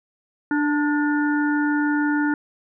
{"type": "harmonic tone with a mistuned harmonic", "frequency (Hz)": 295.6, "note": "D4", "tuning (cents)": 11, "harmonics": [1, 3, 5, 6], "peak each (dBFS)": [-19, -29, -26, -33], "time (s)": [0.51, 2.34], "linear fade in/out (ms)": 2, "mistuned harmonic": 5, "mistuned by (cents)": -38, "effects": []}